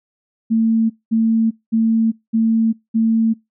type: tone bursts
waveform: sine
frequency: 224.7 Hz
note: A3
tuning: 37 cents sharp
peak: -12 dBFS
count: 5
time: 0.5-3.34 s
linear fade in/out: 20 ms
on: 400 ms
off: 210 ms
effects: noise-tail reverb RT60 0.2 s tail -25 dB re dry